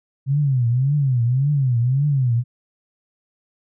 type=tone with vibrato; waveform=sine; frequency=131.4 Hz; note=C3; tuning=8 cents sharp; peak=-15 dBFS; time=0.26-2.44 s; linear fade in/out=50 ms; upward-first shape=triangle; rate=1.8 Hz; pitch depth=230 cents each way; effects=none